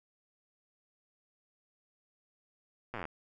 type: slowing click train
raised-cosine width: 0.5 ms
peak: -24 dBFS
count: 12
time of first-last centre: 2.94-3.054 s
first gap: 8 ms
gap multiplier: 1.05
effects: none